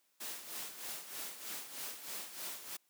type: noise with tremolo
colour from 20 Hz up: white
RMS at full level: -42 dBFS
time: 0.2-2.77 s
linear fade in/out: 10 ms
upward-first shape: sine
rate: 3.2 Hz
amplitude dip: 65%
effects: white hiss -75 dBFS RMS until 2.89 s + high-pass 200 Hz 12 dB/octave